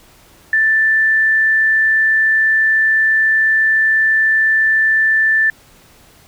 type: tone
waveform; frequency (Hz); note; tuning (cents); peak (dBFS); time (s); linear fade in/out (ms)
sine; 1766; A6; +6; -10; 0.53-5.5; 2
effects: pink hiss -47 dBFS RMS until 6.27 s